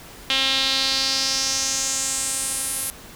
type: tone with band-pass filter sweep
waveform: sawtooth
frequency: 267.6 Hz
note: C4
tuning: 39 cents sharp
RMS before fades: -23 dBFS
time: 0.3-2.9 s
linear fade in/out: 0 ms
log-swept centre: 3300 to 11000 Hz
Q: 3.5
effects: pink hiss -42 dBFS RMS until 3.15 s